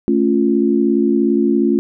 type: chord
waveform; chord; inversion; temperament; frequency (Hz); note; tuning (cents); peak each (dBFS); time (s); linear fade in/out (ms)
sine; A augmented; none; equal; 220 / 277.2 / 349.2; A3 / C#4 / E#4; 0 / 0 / 0; -16; 0.08-1.79; 0
effects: none